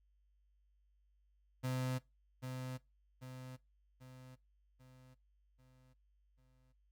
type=tone with echo; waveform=35% pulse; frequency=128.5 Hz; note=C3; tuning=31 cents flat; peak=-34 dBFS; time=1.63-1.99 s; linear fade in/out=20 ms; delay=790 ms; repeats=6; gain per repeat=-6 dB; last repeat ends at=6.73 s; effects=noise-tail reverb RT60 0.2 s tail -19 dB re dry + added 50 Hz sine -70 dBFS peak until 6.91 s